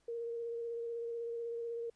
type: tone with vibrato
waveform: sine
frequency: 466.2 Hz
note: A#4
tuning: in tune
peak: -37 dBFS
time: 0.08-1.9 s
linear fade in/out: 5 ms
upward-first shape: square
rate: 16 Hz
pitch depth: 13 cents each way
effects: pink hiss -75 dBFS RMS until 1.95 s + resampled to 22050 Hz